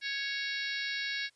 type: harmonic tone with a mistuned harmonic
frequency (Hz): 554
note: C#5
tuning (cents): -1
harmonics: 3 / 4 / 5 / 6 / 7 / 8 / 9 / 10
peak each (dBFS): -37 / -38 / -44 / -46 / -40 / -42 / -47 / -45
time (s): 0.01-1.3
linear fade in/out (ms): 50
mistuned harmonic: 7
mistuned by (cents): -16
effects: white hiss -70 dBFS RMS until 1.35 s + resampled to 22050 Hz